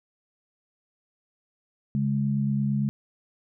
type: tone pair together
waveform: sine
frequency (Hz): 138.81 / 207.7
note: C#3 / G#3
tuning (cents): +3 / 0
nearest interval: perfect fifth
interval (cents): 697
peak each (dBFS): -25 / -25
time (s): 1.95-2.89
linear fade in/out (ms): 0
effects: none